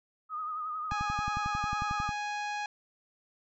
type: tone with vibrato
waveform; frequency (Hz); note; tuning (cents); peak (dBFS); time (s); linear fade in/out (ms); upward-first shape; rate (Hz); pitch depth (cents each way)
sine; 1244.5; D#6; 0; -33; 0.29-2.12; 50; sine; 11; 48
type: harmonic tone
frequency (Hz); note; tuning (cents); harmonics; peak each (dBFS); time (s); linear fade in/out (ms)
830.6; G#5; 0; 1 / 2 / 3 / 4 / 5 / 6 / 7 / 8 / 9; -34 / -39 / -41 / -50 / -48 / -55 / -53 / -57 / -61; 0.91-2.66; 2
type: click train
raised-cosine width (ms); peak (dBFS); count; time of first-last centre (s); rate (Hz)
5; -25; 14; 0.92-2.091; 11.1
effects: none